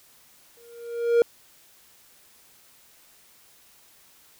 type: tone with exponential growth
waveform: triangle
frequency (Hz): 470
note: A#4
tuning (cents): +14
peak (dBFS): -11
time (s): 0.57-1.22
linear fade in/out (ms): 1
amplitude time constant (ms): 140
effects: white hiss -56 dBFS RMS until 4.39 s